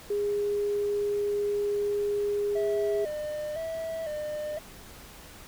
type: tone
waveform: sine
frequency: 410 Hz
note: G#4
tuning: 22 cents flat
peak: -25 dBFS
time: 0.1-3.05 s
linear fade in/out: 5 ms
type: tone with vibrato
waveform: triangle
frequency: 627 Hz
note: D#5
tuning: 13 cents sharp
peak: -29 dBFS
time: 2.55-4.59 s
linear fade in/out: 10 ms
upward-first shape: square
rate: 0.99 Hz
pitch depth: 67 cents each way
effects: pink hiss -48 dBFS RMS until 5.47 s